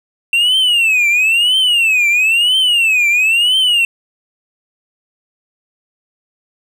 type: tone with vibrato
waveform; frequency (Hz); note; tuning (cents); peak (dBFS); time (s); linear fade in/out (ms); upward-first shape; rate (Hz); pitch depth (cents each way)
triangle; 2704; E7; +43; -8; 0.33-3.85; 2; triangle; 1; 260
effects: none